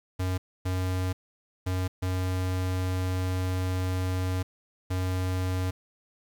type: tone bursts at uneven times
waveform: square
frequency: 92.3 Hz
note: F#2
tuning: 4 cents flat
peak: -27 dBFS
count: 5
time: 0.19-0.38 / 0.65-1.13 / 1.66-1.88 / 2.02-4.43 / 4.9-5.71 s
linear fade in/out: 10 ms
effects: 9-bit